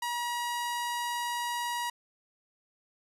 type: tone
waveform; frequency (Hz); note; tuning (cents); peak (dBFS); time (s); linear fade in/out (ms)
sawtooth; 958; A#5; +47; -27; 0.02-1.9; 5
effects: resampled to 32000 Hz